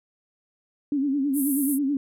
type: tone with vibrato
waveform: sine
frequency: 278.7 Hz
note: C#4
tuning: 9 cents sharp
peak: -21 dBFS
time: 0.92-1.97 s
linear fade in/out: 2 ms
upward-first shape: sine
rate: 9.3 Hz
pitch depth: 95 cents each way
type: band-pass noise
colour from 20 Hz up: pink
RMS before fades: -31 dBFS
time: 1.33-1.79 s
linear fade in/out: 50 ms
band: 10000 to 13000 Hz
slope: 48 dB/octave
effects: none